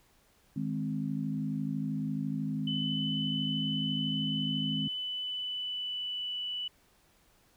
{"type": "chord", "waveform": "sine", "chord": "Ab major", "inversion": "second", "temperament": "equal", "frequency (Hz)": [155.56, 207.7, 261.6], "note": ["Eb3", "Ab3", "C4"], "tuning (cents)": [0, 0, 0], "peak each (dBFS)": -35, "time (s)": [0.56, 4.88], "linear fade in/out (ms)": 5}
{"type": "tone with pitch glide", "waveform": "sine", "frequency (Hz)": [3013, 2968], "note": ["F#7", "F#7"], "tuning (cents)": [31, 5], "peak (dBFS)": -33, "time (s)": [2.67, 6.68], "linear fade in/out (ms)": 5, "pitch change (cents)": -26, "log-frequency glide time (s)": [4.58, 6.41]}
{"effects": ["pink hiss -66 dBFS RMS until 7.56 s"]}